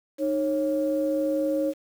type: tone pair together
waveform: sine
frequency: 307.6 / 548 Hz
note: D#4 / C#5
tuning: -20 / -20 cents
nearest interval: minor seventh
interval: 1000 cents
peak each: -25 / -24 dBFS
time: 0.18-1.74 s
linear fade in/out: 50 ms
effects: tanh soft clip ceiling -14 dBFS + 8-bit